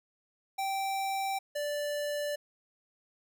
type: tone pair in turn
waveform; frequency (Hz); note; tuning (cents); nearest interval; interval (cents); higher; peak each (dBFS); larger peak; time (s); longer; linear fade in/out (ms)
square; 779 / 585.8; G5 / D5; -11 / -5; perfect fourth; 494; first; -31 / -32; first; 0.58-1.39 / 1.55-2.36; neither; 10
effects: none